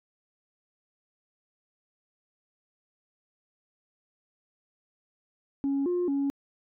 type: tone with pitch steps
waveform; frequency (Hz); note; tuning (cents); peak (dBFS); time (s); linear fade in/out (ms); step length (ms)
sine; 276.9 / 355 / 278.8; C#4 / F4 / C#4; -2 / +28 / +10; -23; 5.64-6.3; 0; 220
effects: tanh soft clip ceiling -22 dBFS